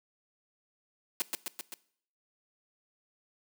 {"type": "noise with echo", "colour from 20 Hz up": "white", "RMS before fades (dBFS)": -30, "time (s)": [1.2, 1.22], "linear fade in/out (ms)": 0, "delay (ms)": 130, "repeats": 4, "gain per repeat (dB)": -3, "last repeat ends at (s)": 1.74, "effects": ["noise-tail reverb RT60 0.6 s tail -20 dB re dry", "high-pass 200 Hz 12 dB/octave"]}